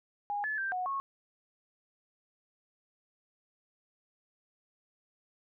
sine tone with pitch steps, 819 / 1725 / 1574 / 733 / 1096 Hz, G#5 / A6 / G6 / F#5 / C#6, -24 / -35 / +7 / -16 / -20 cents, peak -31 dBFS, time 0.3-1 s, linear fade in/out 0 ms, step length 140 ms, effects none

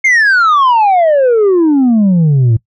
sine exponential sweep, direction down, 2163 to 108 Hz, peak -3 dBFS, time 0.04-2.57 s, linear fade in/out 10 ms, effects noise-tail reverb RT60 0.1 s tail -22 dB re dry + tanh soft clip ceiling -5 dBFS

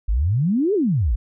sine exponential two-way sweep, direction up then down, 46.25 to 440 to 46.25 Hz, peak -16 dBFS, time 0.08-1.16 s, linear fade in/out 10 ms, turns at 0.74 s, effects none

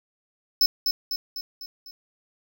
square tone with echo, 5260 Hz, E8, 5 cents flat, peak -16 dBFS, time 0.61-0.66 s, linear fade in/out 2 ms, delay 250 ms, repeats 5, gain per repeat -5 dB, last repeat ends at 1.91 s, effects none

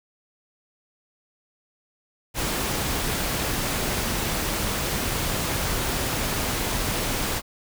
pink noise, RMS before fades -26 dBFS, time 2.34-7.42 s, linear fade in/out 50 ms, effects none

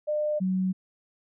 sine tone pair in turn, 602 / 186.85 Hz, D5 / F#3, +43 / +17 cents, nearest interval octave + minor sixth, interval 2026 cents, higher first, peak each -24 / -23 dBFS, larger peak second, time 0.07-0.4 / 0.4-0.73 s, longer neither, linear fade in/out 20 ms, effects none

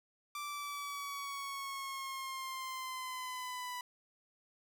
sawtooth exponential sweep, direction down, 1174.7 to 987.8 Hz, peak -36 dBFS, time 0.35-3.81 s, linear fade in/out 2 ms, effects none

